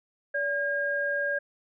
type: tone pair together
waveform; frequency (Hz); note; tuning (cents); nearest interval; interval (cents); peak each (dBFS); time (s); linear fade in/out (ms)
sine; 573 / 1620.7; D5 / G#6; -43 / -43; octave + tritone; 1800; -30 / -27; 0.34-1.39; 10
effects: none